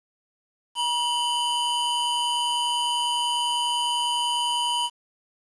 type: tone pair together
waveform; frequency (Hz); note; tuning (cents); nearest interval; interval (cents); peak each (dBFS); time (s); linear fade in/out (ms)
square; 957 / 3021; A#5 / F#7; +45 / +35; octave + minor sixth; 1990; -26; 0.75-4.9; 50
effects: resampled to 22050 Hz + 8-bit